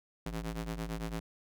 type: ring-modulated tone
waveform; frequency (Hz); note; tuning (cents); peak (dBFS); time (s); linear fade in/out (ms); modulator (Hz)
sawtooth; 110.1; A2; +2; -29; 0.26-1.2; 5; 59.5
effects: none